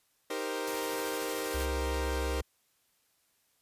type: chord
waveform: sawtooth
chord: C minor seventh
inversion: first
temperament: equal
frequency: 311.1 / 392 / 466.2 / 523.3 Hz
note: Eb4 / G4 / Bb4 / C5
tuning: 0 / 0 / 0 / 0 cents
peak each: -36 / -35 / -33 / -35 dBFS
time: 0.3-2.41 s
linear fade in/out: 5 ms
type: noise with tremolo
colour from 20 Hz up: white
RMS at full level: -41 dBFS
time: 0.67-1.66 s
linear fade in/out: 5 ms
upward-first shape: sine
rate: 13 Hz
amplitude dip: 30%
type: tone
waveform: triangle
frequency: 66.9 Hz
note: C2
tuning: 39 cents sharp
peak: -30 dBFS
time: 1.54-2.42 s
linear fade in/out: 10 ms
effects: white hiss -72 dBFS RMS until 3.61 s + resampled to 32000 Hz